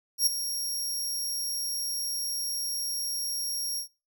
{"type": "tone with ADSR envelope", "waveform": "20% pulse", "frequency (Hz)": 5588, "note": "F8", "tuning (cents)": 0, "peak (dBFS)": -13, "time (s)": [0.18, 3.88], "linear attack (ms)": 85, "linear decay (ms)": 13, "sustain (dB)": -11, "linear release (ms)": 100, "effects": ["noise-tail reverb RT60 0.3 s tail -24 dB re dry"]}